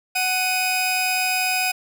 sawtooth tone pair together, 743 / 2499 Hz, F#5 / D#7, +7 / +7 cents, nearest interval octave + major sixth, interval 2100 cents, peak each -20 / -18 dBFS, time 0.15-1.72 s, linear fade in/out 10 ms, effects none

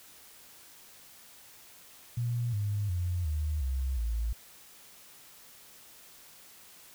sine tone with pitch steps, 119.5 / 102.84 / 88.5 / 76.15 / 65.54 / 56.4 Hz, A#2 / G#2 / F2 / D#2 / C2 / A1, +43 / -17 / +23 / -37 / +4 / +44 cents, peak -28 dBFS, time 2.17-4.33 s, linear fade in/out 5 ms, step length 360 ms, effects white hiss -54 dBFS RMS until 6.94 s

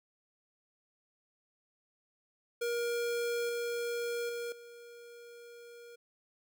square tone with level steps, 473.6 Hz, A#4, 27 cents sharp, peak -32 / -34 / -37 / -50 dBFS, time 2.61-5.96 s, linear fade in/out 10 ms, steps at 3.49 / 4.29 / 4.52 s, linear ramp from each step 2 ms, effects none

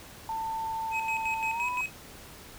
sine tone with pitch glide, 893 to 990.8 Hz, A5 to B5, +25 to +5 cents, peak -30 dBFS, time 0.29-1.81 s, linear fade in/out 2 ms, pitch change +180 cents, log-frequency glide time 1.51-1.67 s
triangle tone with tremolo, 2542 Hz, D#7, 36 cents sharp, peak -27 dBFS, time 0.91-1.91 s, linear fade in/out 50 ms, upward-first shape square, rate 5.8 Hz, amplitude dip 70%
effects pink hiss -48 dBFS RMS until 2.58 s

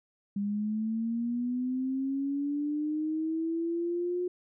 sine linear sweep, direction up, 199.8 to 360.5 Hz, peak -28 dBFS, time 0.36-4.28 s, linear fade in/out 5 ms, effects none

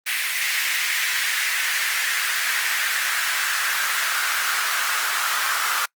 pink noise with high-pass filter sweep, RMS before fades -23 dBFS, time 0.06-5.86 s, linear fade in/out 10 ms, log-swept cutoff 2100 to 1300 Hz, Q 2.8, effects noise-tail reverb RT60 0.1 s tail -25 dB re dry + Opus 32 kbps

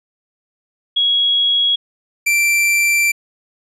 sine / 45% pulse tone pair in turn, 3322 / 2349 Hz, G#7 / D7, 0 / 0 cents, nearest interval tritone, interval 600 cents, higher first, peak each -12 dBFS, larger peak neither, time 0.96-1.76 / 2.26-3.12 s, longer second, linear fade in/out 10 ms, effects resampled to 32000 Hz

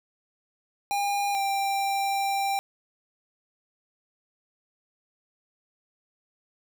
square tone pair in turn, 807 / 789 Hz, G#5 / G5, -50 / +11 cents, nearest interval unison, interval 39 cents, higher first, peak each -25 dBFS, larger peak neither, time 0.91-1.35 / 1.35-2.59 s, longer second, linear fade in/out 0 ms, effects none

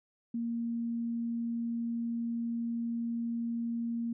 sine tone, 233.1 Hz, A#3, in tune, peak -31 dBFS, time 0.34-4.13 s, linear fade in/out 5 ms, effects none

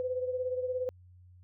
sine beating tone pair, 504 / 521 Hz, B4 / C5, +35 / -7 cents, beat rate 17 Hz, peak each -31 / -38 dBFS, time 0-0.89 s, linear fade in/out 0 ms, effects added 90 Hz sine -53 dBFS peak until 1.43 s

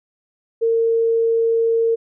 sine tone, 456.9 Hz, A#4, 35 cents flat, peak -14 dBFS, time 0.61-1.96 s, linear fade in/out 20 ms, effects none

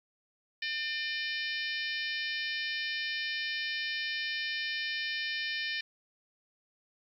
harmonic tone with a mistuned harmonic, 600 Hz, D5, 37 cents sharp, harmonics 3 / 4 / 5 / 6 / 7 / 8 / 9, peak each -36 / -38 / -40 / -42 / -43 / -44 / -45 dBFS, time 0.62-5.81 s, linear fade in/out 5 ms, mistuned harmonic 6, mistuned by +36 cents, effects 11-bit

